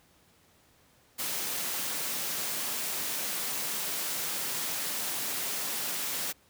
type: high-pass noise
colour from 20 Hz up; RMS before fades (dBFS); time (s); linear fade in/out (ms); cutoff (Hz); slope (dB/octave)
white; -33; 1.18-6.33; 20; 130; 24
effects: pink hiss -63 dBFS RMS until 6.49 s + high-pass 60 Hz 12 dB/octave